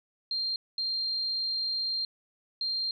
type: tone bursts at uneven times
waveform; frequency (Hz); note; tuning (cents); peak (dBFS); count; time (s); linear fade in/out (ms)
sine; 4186; C8; 0; -28; 3; 0.31-0.56 / 0.78-2.05 / 2.61-2.91; 2
effects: none